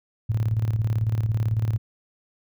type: tone with tremolo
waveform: sine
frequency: 110 Hz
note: A2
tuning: in tune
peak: -18 dBFS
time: 0.29-1.78 s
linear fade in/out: 10 ms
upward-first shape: square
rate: 18 Hz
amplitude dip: 60%
effects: none